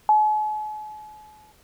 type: tone with exponential decay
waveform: sine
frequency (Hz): 853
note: G#5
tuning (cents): +46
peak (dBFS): -12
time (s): 0.09-1.52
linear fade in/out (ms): 1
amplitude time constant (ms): 310
effects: pink hiss -57 dBFS RMS until 1.63 s